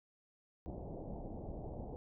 pink low-pass noise, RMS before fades -45 dBFS, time 0.66-1.96 s, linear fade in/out 0 ms, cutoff 790 Hz, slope 48 dB/octave, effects none

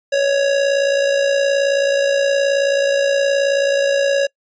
square tone with amplitude modulation, 557 Hz, C#5, 8 cents sharp, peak -12 dBFS, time 0.12-4.27 s, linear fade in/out 10 ms, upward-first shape sine, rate 58.9 Hz, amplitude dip 50%, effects noise-tail reverb RT60 0.1 s tail -26 dB re dry + resampled to 16000 Hz

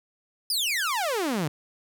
sawtooth exponential sweep, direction down, 5170 to 138.59 Hz, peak -21 dBFS, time 0.5-1.48 s, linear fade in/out 2 ms, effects none

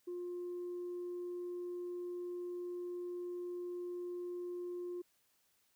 sine tone, 354.1 Hz, F4, 24 cents sharp, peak -38 dBFS, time 0.07-5.02 s, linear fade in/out 10 ms, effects tanh soft clip ceiling -37 dBFS + white hiss -75 dBFS RMS until 5.75 s

